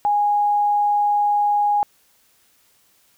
sine tone, 825 Hz, G#5, 12 cents flat, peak -15 dBFS, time 0.05-1.83 s, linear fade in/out 0 ms, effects white hiss -59 dBFS RMS until 3.17 s

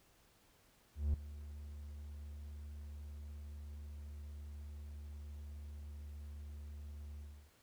triangle tone with ADSR envelope, 73.42 Hz, D2, in tune, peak -27 dBFS, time 0.95-7.51 s, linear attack 190 ms, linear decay 4 ms, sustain -17 dB, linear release 310 ms, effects pink hiss -69 dBFS RMS until 7.62 s

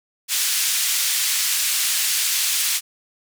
white band-pass noise, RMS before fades -21 dBFS, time 0.28-2.81 s, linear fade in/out 50 ms, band 2200 to 11000 Hz, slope 12 dB/octave, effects none

